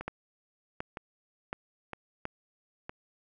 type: two click trains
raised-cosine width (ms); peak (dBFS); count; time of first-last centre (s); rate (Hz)
0.5; -19 / -23; 4 / 4; 0.08-2.254 / 0.01-2.895; 1.38 / 1.04
effects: none